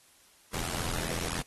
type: noise with amplitude modulation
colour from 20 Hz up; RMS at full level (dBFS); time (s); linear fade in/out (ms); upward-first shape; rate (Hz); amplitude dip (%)
pink; -30; 0.53-1.42; 10; sine; 83.9; 95
effects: white hiss -61 dBFS RMS until 1.46 s + AAC 32 kbps